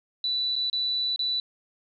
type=tone with dropouts; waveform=sine; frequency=3967 Hz; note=B7; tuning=7 cents sharp; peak=-24 dBFS; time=0.24-1.4 s; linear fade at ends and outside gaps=2 ms; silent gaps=0.556-0.562 / 0.699-0.729 / 1.161-1.192 s; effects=none